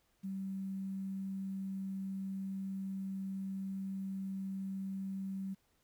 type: tone with quantisation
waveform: sine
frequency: 192.8 Hz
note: G3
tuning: 28 cents flat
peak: -37 dBFS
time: 0.23-5.55 s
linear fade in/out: 20 ms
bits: 11
effects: pink hiss -75 dBFS RMS until 5.83 s